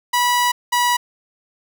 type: tone pair in turn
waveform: sawtooth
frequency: 977 / 972.8 Hz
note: B5 / B5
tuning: -19 / -26 cents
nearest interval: unison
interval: 7 cents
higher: first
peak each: -11 dBFS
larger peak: neither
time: 0.13-0.52 / 0.72-0.97 s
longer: first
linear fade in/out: 10 ms
effects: none